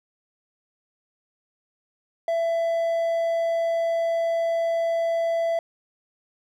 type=tone; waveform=triangle; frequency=667 Hz; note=E5; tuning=20 cents sharp; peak=-19 dBFS; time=2.28-5.59 s; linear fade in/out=2 ms; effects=none